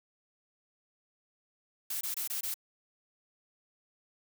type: noise bursts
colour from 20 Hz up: blue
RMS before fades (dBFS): -35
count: 5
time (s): 1.9-2.542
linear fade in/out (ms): 5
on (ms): 110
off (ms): 23
effects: none